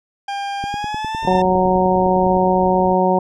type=tone with pitch glide; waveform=40% pulse; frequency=800 to 898 Hz; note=G5 to A5; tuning=+35 to +35 cents; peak=-21 dBFS; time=0.28-1.42 s; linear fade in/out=5 ms; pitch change=+200 cents; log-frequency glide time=0.63-1.22 s
type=click train; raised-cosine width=3 ms; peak=-16 dBFS; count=18; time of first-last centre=0.64-2.368 s; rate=9.84 Hz
type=low-pass noise; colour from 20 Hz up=pink; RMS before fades=-33 dBFS; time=1.22-2.94 s; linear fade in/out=10 ms; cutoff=850 Hz; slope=96 dB/octave
type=harmonic tone; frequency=185 Hz; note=F#3; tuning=in tune; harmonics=1 / 2 / 3 / 4 / 5; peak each=-19 / -19 / -19 / -19 / -19 dBFS; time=1.27-3.19 s; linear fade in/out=5 ms
effects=low-pass 5000 Hz 12 dB/octave